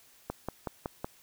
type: click train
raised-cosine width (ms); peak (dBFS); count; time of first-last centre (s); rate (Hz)
1; -19; 5; 0.3-1.045; 5.37
effects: white hiss -60 dBFS RMS until 1.22 s